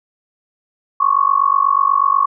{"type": "tone with amplitude modulation", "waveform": "sine", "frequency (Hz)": 1108.7, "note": "C#6", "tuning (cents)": 0, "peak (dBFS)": -7, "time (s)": [1, 2.26], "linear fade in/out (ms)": 10, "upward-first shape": "sine", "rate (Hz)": 48.2, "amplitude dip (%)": 95, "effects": []}